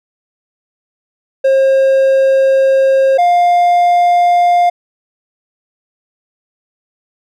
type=tone pair in turn; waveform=triangle; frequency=536 / 703.6 Hz; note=C5 / F5; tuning=+42 / +13 cents; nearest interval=perfect fourth; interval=471 cents; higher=second; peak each=-5 dBFS; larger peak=neither; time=1.44-3.18 / 3.18-4.7 s; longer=first; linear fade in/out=10 ms; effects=none